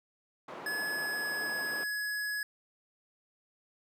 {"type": "band-pass noise", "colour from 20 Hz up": "white", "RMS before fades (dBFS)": -44, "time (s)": [0.48, 1.84], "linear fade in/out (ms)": 5, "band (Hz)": [240, 960], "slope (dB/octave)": 12}
{"type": "tone with pitch glide", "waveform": "square", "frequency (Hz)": [1703, 1684.4], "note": ["G#6", "G#6"], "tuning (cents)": [43, 24], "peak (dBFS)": -33, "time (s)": [0.66, 2.43], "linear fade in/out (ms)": 2, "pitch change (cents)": -19, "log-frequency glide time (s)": [0.8, 1.65]}
{"effects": []}